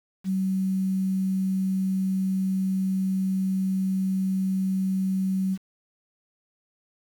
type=tone with quantisation; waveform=sine; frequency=190 Hz; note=F#3; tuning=46 cents sharp; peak=-22 dBFS; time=0.24-5.58 s; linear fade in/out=50 ms; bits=8; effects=none